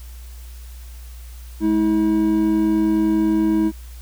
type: tone pair together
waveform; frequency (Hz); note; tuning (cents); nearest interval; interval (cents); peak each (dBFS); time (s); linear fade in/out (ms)
triangle; 211.8 / 321.2; G#3 / E4; +34 / -45; perfect fifth; 721; -19 / -14; 1.6-3.72; 50
effects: added 60 Hz sine -34 dBFS peak until 4.01 s + white hiss -48 dBFS RMS until 4.01 s